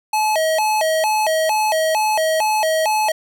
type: tone with vibrato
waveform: square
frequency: 739 Hz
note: F#5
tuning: 2 cents flat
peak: -16 dBFS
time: 0.13-3.12 s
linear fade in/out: 5 ms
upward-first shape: square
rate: 2.2 Hz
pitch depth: 260 cents each way
effects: none